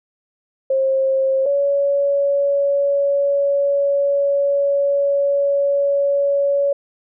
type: tone pair in turn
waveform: sine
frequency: 534 / 562.8 Hz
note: C5 / C#5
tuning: +35 / +26 cents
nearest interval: minor second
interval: 91 cents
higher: second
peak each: -14 / -14 dBFS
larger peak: neither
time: 0.7-1.46 / 1.46-6.73 s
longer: second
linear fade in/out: 5 ms
effects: none

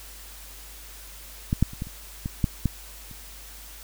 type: clicks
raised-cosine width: 5 ms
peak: -10 / -6 / -26 / -17 / -29 / -16 / -8 / -9 / -30 dBFS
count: 9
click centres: 1.529 / 1.626 / 1.734 / 1.821 / 1.87 / 2.259 / 2.442 / 2.657 / 3.113 s
effects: added 50 Hz sine -45 dBFS peak until 3.83 s + white hiss -45 dBFS RMS until 3.83 s

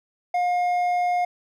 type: tone with hard clipping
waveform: sine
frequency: 713 Hz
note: F5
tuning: 36 cents sharp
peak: -21 dBFS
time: 0.34-1.25 s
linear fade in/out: 5 ms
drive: 5 dB
effects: none

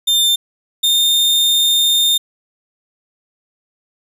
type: tone pair in turn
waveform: 40% pulse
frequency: 3599 / 3637 Hz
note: A7 / A#7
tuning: +38 / -43 cents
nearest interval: unison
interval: 19 cents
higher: second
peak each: -10 dBFS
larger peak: neither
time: 0.07-0.36 / 0.83-2.18 s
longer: second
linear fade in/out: 10 ms
effects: none

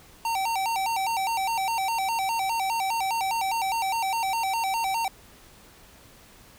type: tone with vibrato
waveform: square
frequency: 840 Hz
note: G#5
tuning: 19 cents sharp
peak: -25 dBFS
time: 0.25-5.08 s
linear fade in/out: 2 ms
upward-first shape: square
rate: 4.9 Hz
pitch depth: 150 cents each way
effects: pink hiss -52 dBFS RMS until 6.58 s

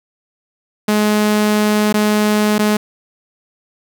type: tone with dropouts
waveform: sawtooth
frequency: 211 Hz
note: G#3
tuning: 28 cents sharp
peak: -8 dBFS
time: 0.88-2.77 s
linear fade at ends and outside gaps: 5 ms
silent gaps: 1.927-1.94 / 2.583-2.591 s
effects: 8-bit

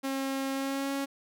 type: tone with pitch glide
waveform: sawtooth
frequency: 270.1 to 275.9 Hz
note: C#4 to C#4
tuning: -45 to -8 cents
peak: -26 dBFS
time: 0.03-1.06 s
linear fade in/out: 20 ms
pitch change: +37 cents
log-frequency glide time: 0.52-0.92 s
effects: none

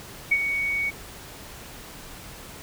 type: tone with ADSR envelope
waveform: sine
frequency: 2235 Hz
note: C#7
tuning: 14 cents sharp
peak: -15 dBFS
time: 0.31-0.91 s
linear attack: 11 ms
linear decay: 53 ms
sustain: -8 dB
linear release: 24 ms
effects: pink hiss -42 dBFS RMS until 2.62 s

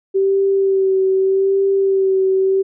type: tone with vibrato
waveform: sine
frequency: 386.2 Hz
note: G4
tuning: 26 cents flat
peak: -12 dBFS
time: 0.14-2.63 s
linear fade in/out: 20 ms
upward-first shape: sine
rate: 0.82 Hz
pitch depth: 25 cents each way
effects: none

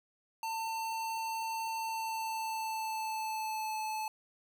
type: tone with pitch glide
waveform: square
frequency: 898 to 867.9 Hz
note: A5 to A5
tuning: +35 to -24 cents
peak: -35 dBFS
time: 0.43-4.08 s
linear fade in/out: 2 ms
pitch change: -59 cents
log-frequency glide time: 1.79-3.76 s
effects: none

